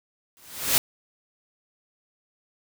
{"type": "noise with exponential growth", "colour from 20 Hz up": "white", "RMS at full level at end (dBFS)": -17, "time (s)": [0.37, 0.78], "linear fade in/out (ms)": 0, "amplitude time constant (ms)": 89, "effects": []}